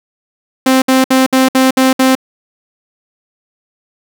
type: tone bursts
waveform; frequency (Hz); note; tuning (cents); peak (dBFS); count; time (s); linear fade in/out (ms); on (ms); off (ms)
sawtooth; 261.6; C4; 0; -3; 7; 0.66-2.152; 5; 160; 62
effects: none